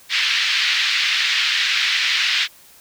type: band-pass noise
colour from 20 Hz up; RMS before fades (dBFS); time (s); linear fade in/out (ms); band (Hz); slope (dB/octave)
pink; -19; 0.09-2.48; 50; 1900 to 4400; 24
effects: white hiss -48 dBFS RMS until 2.8 s